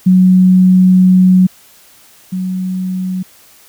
sine tone pair in turn, 184.7 / 185.42 Hz, F#3 / F#3, -3 / +4 cents, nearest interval unison, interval 7 cents, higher second, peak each -4 / -15 dBFS, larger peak first, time 0.06-1.47 / 2.32-3.23 s, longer first, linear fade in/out 10 ms, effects white hiss -44 dBFS RMS until 3.68 s

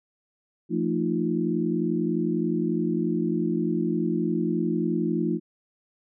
sine tone cluster, 172.8 / 224.1 / 307.4 / 347.2 Hz, F3 / A3 / D#4 / F4, -18 / +32 / -21 / -10 cents, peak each -28 dBFS, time 0.69-5.4 s, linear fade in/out 50 ms, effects none

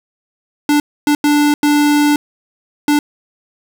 square tone bursts at uneven times, 293.7 Hz, D4, in tune, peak -10 dBFS, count 5, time 0.69-0.8 / 1.07-1.15 / 1.24-1.54 / 1.63-2.16 / 2.88-2.99 s, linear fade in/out 2 ms, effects 8-bit

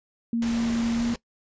sine tone with pitch glide, 232 to 235 Hz, A#3 to A#3, -8 to +14 cents, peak -22 dBFS, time 0.33-1.14 s, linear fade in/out 2 ms, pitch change +22 cents, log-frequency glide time 0.96-1.02 s
pink noise, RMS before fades -35 dBFS, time 0.42-1.16 s, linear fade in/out 2 ms
effects noise-tail reverb RT60 0.1 s tail -20 dB re dry + resampled to 16000 Hz

